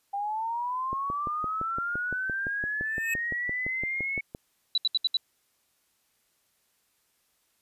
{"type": "linear sweep", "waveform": "sine", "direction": "up", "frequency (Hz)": [791, 2217], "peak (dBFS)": -28, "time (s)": [0.13, 4.21], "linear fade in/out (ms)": 10}
{"type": "click train", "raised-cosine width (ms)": 2, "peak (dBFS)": -23, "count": 21, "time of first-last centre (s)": [0.93, 4.349], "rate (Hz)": 5.85}
{"type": "tone with exponential growth", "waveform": "square", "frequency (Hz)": 2566, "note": "E7", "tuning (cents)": -47, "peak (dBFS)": -26, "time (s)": [2.85, 3.14], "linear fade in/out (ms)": 5, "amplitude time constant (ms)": 63}
{"type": "tone bursts", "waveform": "sine", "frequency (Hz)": 3951, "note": "B7", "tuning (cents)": 0, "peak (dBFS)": -21, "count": 5, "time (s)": [4.75, 5.17], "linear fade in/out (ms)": 2, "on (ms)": 28, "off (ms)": 70}
{"effects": ["white hiss -71 dBFS RMS until 7.61 s", "resampled to 32000 Hz"]}